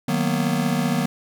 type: chord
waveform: square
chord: B major seventh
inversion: first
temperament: just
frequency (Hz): 154.34 / 185.21 / 231.5 / 246.9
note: D#3 / F#3 / A#3 / B3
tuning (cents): -14 / +2 / -12 / 0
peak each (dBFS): -26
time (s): 0.08-1.06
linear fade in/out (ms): 5
effects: none